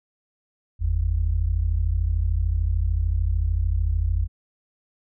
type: tone pair together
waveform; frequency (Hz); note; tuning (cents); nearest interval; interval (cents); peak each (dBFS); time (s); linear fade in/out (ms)
sine; 49 / 82.41; G1 / E2; 0 / 0; major sixth; 900; -22; 0.79-4.28; 50
effects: none

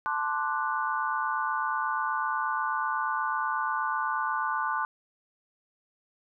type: chord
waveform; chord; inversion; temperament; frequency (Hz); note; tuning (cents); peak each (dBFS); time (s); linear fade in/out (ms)
sine; D dominant seventh; second; equal; 880 / 1046.5 / 1174.7 / 1480; A5 / C6 / D6 / F#6; 0 / 0 / 0 / 0; -32; 0.06-4.85; 0
effects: none

